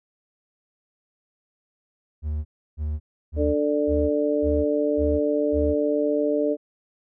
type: tone bursts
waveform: triangle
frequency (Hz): 76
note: D#2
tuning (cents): -40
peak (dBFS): -22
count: 7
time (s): 2.22-5.75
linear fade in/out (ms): 50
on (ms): 230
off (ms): 320
type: harmonic tone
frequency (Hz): 147.6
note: D3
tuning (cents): +9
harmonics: 2 / 3 / 4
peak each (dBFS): -24 / -24 / -24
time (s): 3.36-6.57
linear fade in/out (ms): 50
effects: none